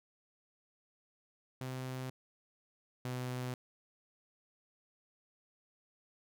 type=tone pair in turn; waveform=sawtooth; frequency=129.2 / 126.1 Hz; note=C3 / B2; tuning=-21 / +36 cents; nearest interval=unison; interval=43 cents; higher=first; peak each=-35 / -33 dBFS; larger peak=second; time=1.61-2.1 / 3.05-3.54 s; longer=neither; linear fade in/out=2 ms; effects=none